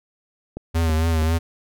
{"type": "click train", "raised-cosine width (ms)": 2, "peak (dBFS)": -17, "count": 3, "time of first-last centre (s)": [0.57, 1.221], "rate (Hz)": 3.07}
{"type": "tone with vibrato", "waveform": "square", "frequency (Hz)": 80.8, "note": "E2", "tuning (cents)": -34, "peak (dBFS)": -18, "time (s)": [0.74, 1.39], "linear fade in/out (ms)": 20, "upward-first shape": "triangle", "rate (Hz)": 3.7, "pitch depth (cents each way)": 62}
{"effects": []}